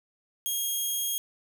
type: tone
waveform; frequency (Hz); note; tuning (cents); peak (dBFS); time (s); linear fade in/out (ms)
5% pulse; 3254; G#7; -36; -19; 0.46-1.18; 0
effects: none

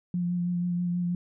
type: tone with vibrato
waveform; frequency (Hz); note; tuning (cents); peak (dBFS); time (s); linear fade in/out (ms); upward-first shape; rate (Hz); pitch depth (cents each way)
sine; 176; F3; +14; -25; 0.14-1.15; 2; sine; 6.2; 19
effects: none

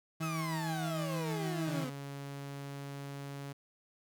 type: tone with tremolo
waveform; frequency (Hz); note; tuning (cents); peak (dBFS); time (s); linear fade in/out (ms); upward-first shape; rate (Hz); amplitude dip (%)
35% pulse; 160.9; E3; -42; -32; 0.2-1.85; 10; triangle; 6.5; 25
type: exponential sweep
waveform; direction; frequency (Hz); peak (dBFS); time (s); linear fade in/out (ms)
30% pulse; down; 1318.5 to 246.9; -36; 0.22-1.9; 10
type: tone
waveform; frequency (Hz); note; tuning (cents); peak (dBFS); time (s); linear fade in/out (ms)
sawtooth; 140.2; C#3; +20; -37; 1.67-3.53; 10
effects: none

